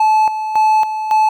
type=tone with tremolo; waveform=triangle; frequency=866 Hz; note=A5; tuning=28 cents flat; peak=-7 dBFS; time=0-1.29 s; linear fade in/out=5 ms; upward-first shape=square; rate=1.8 Hz; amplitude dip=65%; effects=none